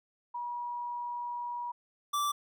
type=tone pair in turn; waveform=sine / square; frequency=963 / 1166 Hz; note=B5 / D6; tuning=-44 / -13 cents; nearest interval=minor third; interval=331 cents; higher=second; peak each=-34 / -29 dBFS; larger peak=second; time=0.34-1.72 / 2.13-2.32 s; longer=first; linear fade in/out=10 ms; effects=none